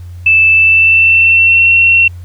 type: tone with pitch glide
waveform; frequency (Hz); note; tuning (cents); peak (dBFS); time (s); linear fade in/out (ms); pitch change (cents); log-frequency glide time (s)
sine; 2637 to 2719; E7 to F7; 0 to -47; -4; 0.26-2.08; 5; +53; 0.5-1.7
effects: added 88 Hz sine -25 dBFS peak until 2.24 s + pink hiss -48 dBFS RMS until 2.24 s